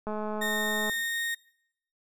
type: click train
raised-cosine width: 1 ms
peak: -21 dBFS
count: 177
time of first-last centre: 0.07-0.896 s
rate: 213 Hz
type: tone with pitch glide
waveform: 35% pulse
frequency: 1839 to 1852.9 Hz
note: A#6 to A#6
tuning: -24 to -11 cents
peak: -27 dBFS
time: 0.41-1.35 s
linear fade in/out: 10 ms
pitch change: +13 cents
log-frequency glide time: 0.9-1.21 s
effects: noise-tail reverb RT60 0.7 s tail -21 dB re dry